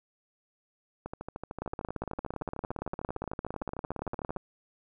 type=two click trains; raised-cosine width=1 ms; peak=-20 / -23 dBFS; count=49 / 45; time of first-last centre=1.62-4.363 / 1.06-4.368 s; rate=17.5 / 13.3 Hz; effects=none